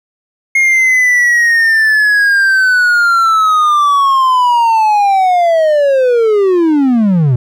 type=linear sweep; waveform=triangle; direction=down; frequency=2147 to 116.54 Hz; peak=-5 dBFS; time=0.55-7.36 s; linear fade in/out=5 ms; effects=none